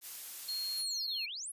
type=noise; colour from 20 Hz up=blue; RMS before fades=-43 dBFS; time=0.01-0.85 s; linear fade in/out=50 ms
type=tone; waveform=triangle; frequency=4263 Hz; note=C8; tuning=32 cents sharp; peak=-34 dBFS; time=0.48-1.26 s; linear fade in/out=10 ms
type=exponential two-way sweep; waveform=sine; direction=down then up; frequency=11560 to 2292 to 11560 Hz; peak=-39 dBFS; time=0.77-1.52 s; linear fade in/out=10 ms; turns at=1.26 s
effects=resampled to 32000 Hz